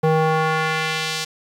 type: tone with band-pass filter sweep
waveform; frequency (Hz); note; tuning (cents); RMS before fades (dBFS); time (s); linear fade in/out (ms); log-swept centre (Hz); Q
square; 158; D#3; +27; -20; 0.03-1.25; 10; 520 to 5000; 1
effects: 8-bit